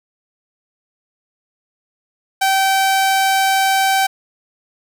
sawtooth tone, 773 Hz, G5, 24 cents flat, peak -9 dBFS, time 2.41-4.07 s, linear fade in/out 10 ms, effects none

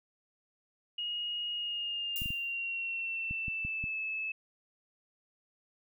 sine tone with pitch glide, 2875 to 2606 Hz, F7 to E7, +50 to -20 cents, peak -33 dBFS, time 0.98-4.32 s, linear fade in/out 5 ms, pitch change -170 cents, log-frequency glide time 1.54-4 s
violet noise with exponential decay, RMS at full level -38 dBFS, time 2.16-2.57 s, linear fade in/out 0 ms, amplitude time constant 89 ms
clicks, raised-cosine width 5 ms, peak -28 dBFS, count 7, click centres 2.219 / 2.259 / 2.305 / 3.31 / 3.482 / 3.65 / 3.84 s
effects none

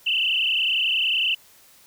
sine tone with frequency modulation, 2862 Hz, F7, 42 cents sharp, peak -19 dBFS, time 0.06-1.35 s, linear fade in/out 10 ms, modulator 31 Hz, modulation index 7.2, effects white hiss -53 dBFS RMS until 1.86 s

